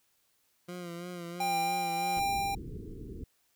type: tone with vibrato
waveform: 20% pulse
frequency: 174.61 Hz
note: F3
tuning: in tune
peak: -34 dBFS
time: 0.68-2.2 s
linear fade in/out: 10 ms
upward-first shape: sine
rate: 3 Hz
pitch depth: 45 cents each way
type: tone with tremolo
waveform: square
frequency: 795 Hz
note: G5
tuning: 24 cents sharp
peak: -28 dBFS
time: 1.4-2.55 s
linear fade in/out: 5 ms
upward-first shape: triangle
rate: 1.5 Hz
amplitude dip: 35%
type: low-pass noise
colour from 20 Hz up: pink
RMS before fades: -42 dBFS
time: 2.16-3.24 s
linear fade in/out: 5 ms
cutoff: 450 Hz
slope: 96 dB/octave
effects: white hiss -72 dBFS RMS until 3.55 s